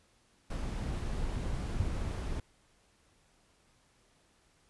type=noise; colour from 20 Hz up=brown; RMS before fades=-35 dBFS; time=0.5-2.4 s; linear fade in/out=5 ms
type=tone with exponential decay; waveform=sine; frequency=93.1 Hz; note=F#2; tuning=11 cents sharp; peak=-23 dBFS; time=1.8-1.9 s; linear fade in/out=0 ms; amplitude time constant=20 ms
effects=pink hiss -68 dBFS RMS until 4.69 s + resampled to 24000 Hz

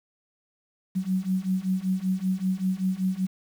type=beating tone pair; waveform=sine; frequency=184.5 / 189.7 Hz; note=F#3 / F#3; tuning=-5 / +43 cents; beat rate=5.2 Hz; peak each=-27 / -26 dBFS; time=0.95-3.27 s; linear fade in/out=20 ms; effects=8-bit

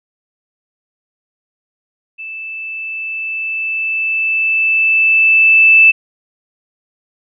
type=tone with level ramp; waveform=sine; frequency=2637 Hz; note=E7; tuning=in tune; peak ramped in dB=-25 to -3 dBFS; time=2.18-5.92 s; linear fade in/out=20 ms; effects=none

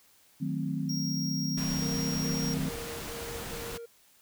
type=chord; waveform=sine; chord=D# diminished seventh; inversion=none; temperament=equal; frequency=155.56 / 185 / 220 / 261.6 Hz; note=D#3 / F#3 / A3 / C4; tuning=0 / 0 / 0 / 0 cents; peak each=-33 / -35 / -38 / -34 dBFS; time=0.4-2.7 s; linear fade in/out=20 ms
type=tone; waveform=square; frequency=5600 Hz; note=F8; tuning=4 cents sharp; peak=-35 dBFS; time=0.89-2.54 s; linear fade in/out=5 ms
type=noise; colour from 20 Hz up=pink; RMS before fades=-39 dBFS; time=1.57-3.78 s; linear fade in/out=10 ms
type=tone bursts; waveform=triangle; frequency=466.2 Hz; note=A#4; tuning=in tune; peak=-38 dBFS; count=5; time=1.81-3.86 s; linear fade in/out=10 ms; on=350 ms; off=75 ms
effects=white hiss -62 dBFS RMS until 4.21 s

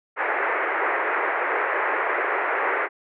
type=band-pass noise; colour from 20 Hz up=white; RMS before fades=-24 dBFS; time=0.16-2.89 s; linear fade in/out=50 ms; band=350 to 2100 Hz; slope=48 dB/octave; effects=none

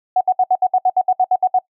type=tone bursts; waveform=sine; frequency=740 Hz; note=F#5; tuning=in tune; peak=-10 dBFS; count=13; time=0.16-1.589 s; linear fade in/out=5 ms; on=49 ms; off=66 ms; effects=noise-tail reverb RT60 0.1 s tail -22 dB re dry

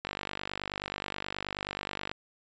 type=click train; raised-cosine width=0.3 ms; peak=-17 dBFS; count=103; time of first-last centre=0.05-2.115 s; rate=49.4 Hz; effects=resampled to 16000 Hz

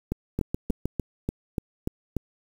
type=two click trains; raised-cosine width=3 ms; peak=-13 / -13 dBFS; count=4 / 8; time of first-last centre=0.39-0.856 / 0.12-2.167 s; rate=6.44 / 3.42 Hz; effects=7-bit

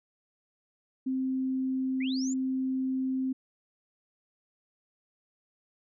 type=tone; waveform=sine; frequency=261.6 Hz; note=C4; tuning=in tune; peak=-27 dBFS; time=1.06-3.33 s; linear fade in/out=10 ms
type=linear sweep; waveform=sine; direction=up; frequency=1878 to 7370 Hz; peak=-37 dBFS; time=2-2.34 s; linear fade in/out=10 ms
effects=none

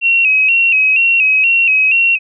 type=tone with vibrato; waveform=sine; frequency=2637 Hz; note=E7; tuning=in tune; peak=-8 dBFS; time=0.01-2.19 s; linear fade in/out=50 ms; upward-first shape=square; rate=2.1 Hz; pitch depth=62 cents each way; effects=none

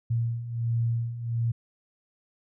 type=beating tone pair; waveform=sine; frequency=115.5 / 116.9 Hz; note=A#2 / A#2; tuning=-16 / +5 cents; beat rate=1.4 Hz; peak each=-31 / -26 dBFS; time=0.1-1.52 s; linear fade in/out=10 ms; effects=none

